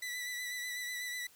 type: tone with vibrato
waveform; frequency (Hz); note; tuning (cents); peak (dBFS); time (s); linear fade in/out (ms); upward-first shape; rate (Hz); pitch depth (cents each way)
sawtooth; 1975.5; B6; 0; -34; 0.02-1.27; 5; sine; 8.1; 25
effects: white hiss -62 dBFS RMS until 1.35 s